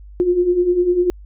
sine beating tone pair, 347.6 / 357.6 Hz, F4 / F4, -8 / +41 cents, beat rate 10 Hz, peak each -20 / -14 dBFS, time 0.2-1.1 s, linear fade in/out 0 ms, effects added 50 Hz sine -36 dBFS peak until 1.25 s

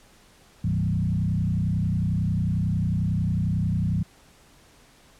sine tone with frequency modulation, 135.8 Hz, C#3, 35 cents flat, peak -21 dBFS, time 0.64-4.03 s, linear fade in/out 5 ms, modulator 31.1 Hz, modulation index 1.9, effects pink hiss -55 dBFS RMS until 5.19 s + low-pass 11000 Hz 12 dB/octave

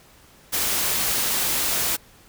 white noise, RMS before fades -23 dBFS, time 0.52-1.97 s, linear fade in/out 20 ms, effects pink hiss -52 dBFS RMS until 2.28 s

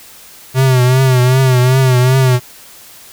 square tone with vibrato, 128.6 Hz, C3, 30 cents flat, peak -8 dBFS, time 0.54-2.4 s, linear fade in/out 50 ms, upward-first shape triangle, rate 2.6 Hz, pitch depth 73 cents each way, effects white hiss -38 dBFS RMS until 3.12 s

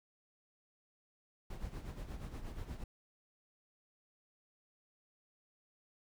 brown noise with tremolo, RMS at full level -42 dBFS, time 1.5-2.84 s, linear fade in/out 5 ms, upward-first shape sine, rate 8.4 Hz, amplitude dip 60%, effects none

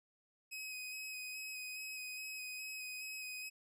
sawtooth tone with vibrato, 2528 Hz, D#7, 27 cents sharp, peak -40 dBFS, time 0.51-3.5 s, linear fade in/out 20 ms, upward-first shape square, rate 2.4 Hz, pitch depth 14 cents each way, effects none

